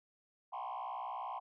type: tone with frequency modulation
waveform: sine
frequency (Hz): 893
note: A5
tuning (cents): +25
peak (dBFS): -37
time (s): 0.52-1.4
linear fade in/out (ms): 20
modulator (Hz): 61.1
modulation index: 3
effects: tanh soft clip ceiling -37 dBFS